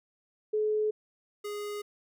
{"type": "tone pair in turn", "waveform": ["sine", "square"], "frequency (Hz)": [427.5, 414.1], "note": ["A4", "G#4"], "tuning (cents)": [-50, -5], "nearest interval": "minor second", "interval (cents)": 55, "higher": "first", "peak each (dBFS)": [-25, -35], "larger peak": "first", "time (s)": [[0.53, 0.91], [1.44, 1.82]], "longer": "neither", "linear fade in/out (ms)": 10, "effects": []}